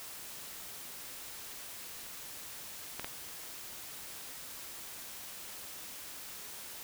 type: clicks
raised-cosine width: 0.3 ms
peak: -21 dBFS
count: 2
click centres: 2.996 / 3.045 s
effects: white hiss -46 dBFS RMS until 6.83 s